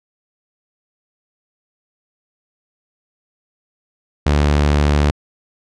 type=tone; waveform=sawtooth; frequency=73.3 Hz; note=D2; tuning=3 cents flat; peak=-8 dBFS; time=4.26-5.11 s; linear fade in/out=5 ms; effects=low-pass 6000 Hz 12 dB/octave